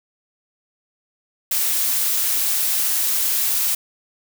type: noise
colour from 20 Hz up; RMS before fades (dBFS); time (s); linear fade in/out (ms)
blue; -20; 1.51-3.75; 5
effects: none